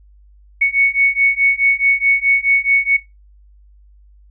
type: beating tone pair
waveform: sine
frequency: 2217 / 2221.7 Hz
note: C#7 / C#7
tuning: 0 / +3 cents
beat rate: 4.7 Hz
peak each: -15 / -15 dBFS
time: 0.61-2.97 s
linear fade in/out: 10 ms
effects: noise-tail reverb RT60 0.2 s tail -17 dB re dry + added 50 Hz sine -44 dBFS peak until 4.3 s